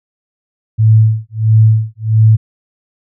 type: tone with tremolo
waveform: sine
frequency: 110 Hz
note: A2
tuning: in tune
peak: -3 dBFS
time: 0.78-2.37 s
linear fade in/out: 20 ms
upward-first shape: sine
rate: 1.5 Hz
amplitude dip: 100%
effects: none